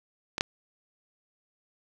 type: clicks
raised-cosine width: 0.2 ms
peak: -13 / -6 dBFS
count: 2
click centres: 0.381 / 0.409 s
effects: none